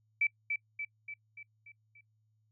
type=tone with echo; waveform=sine; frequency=2312 Hz; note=D7; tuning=28 cents flat; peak=-25 dBFS; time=0.21-0.27 s; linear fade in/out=5 ms; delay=290 ms; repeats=6; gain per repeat=-5 dB; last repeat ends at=2.01 s; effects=noise-tail reverb RT60 0.1 s tail -26 dB re dry + added 108 Hz sine -70 dBFS peak until 2.51 s